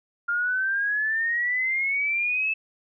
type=exponential sweep; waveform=sine; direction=up; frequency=1399 to 2630 Hz; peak=-22 dBFS; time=0.28-2.54 s; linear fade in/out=10 ms; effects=none